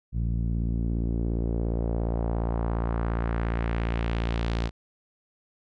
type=tone with low-pass filter sweep; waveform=sawtooth; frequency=57.2 Hz; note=A#1; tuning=32 cents flat; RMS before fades=-27 dBFS; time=0.12-4.71 s; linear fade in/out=50 ms; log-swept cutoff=150 to 4600 Hz; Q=1.4; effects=none